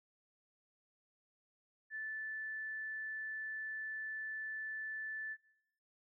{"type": "tone", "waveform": "sine", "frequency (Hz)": 1752, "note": "A6", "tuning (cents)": -8, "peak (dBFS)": -40, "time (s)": [1.9, 5.37], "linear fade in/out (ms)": 50, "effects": ["noise-tail reverb RT60 0.8 s tail -18 dB re dry"]}